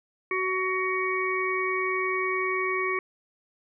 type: harmonic tone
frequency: 374.1 Hz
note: F#4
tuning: 19 cents sharp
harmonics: 1 / 3 / 5 / 6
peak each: -29 / -30 / -34 / -29 dBFS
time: 0.31-2.99 s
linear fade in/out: 2 ms
effects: none